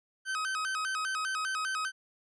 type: tone with vibrato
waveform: 40% pulse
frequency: 1396.9 Hz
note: F6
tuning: in tune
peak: -30 dBFS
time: 0.25-1.92 s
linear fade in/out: 50 ms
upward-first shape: square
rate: 5 Hz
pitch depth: 170 cents each way
effects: resampled to 22050 Hz